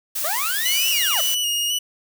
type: noise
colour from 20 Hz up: blue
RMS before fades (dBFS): -25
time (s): 0.15-1.35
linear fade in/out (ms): 10
type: linear two-way sweep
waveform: 25% pulse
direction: up then down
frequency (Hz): 556 to 2794 to 556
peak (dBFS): -21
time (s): 0.24-1.21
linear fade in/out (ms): 5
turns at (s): 0.9
type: tone with vibrato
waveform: sawtooth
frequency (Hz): 2909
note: F#7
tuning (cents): -30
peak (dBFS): -17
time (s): 0.65-1.79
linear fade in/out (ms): 10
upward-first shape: square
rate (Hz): 1.9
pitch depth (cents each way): 29
effects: none